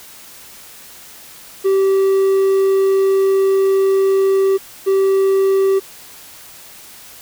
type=tone pair in turn; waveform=triangle; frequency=387.5 / 387.5 Hz; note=G4 / G4; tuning=-20 / -20 cents; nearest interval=unison; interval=0 cents; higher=neither; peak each=-9 dBFS; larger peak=neither; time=1.64-4.58 / 4.86-5.8 s; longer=first; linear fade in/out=20 ms; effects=white hiss -39 dBFS RMS until 7.21 s